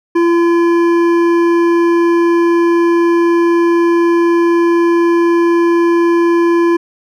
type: tone with hard clipping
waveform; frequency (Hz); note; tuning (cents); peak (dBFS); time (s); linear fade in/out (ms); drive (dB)
sine; 340.5; F4; -44; -10; 0.15-6.77; 10; 11
effects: none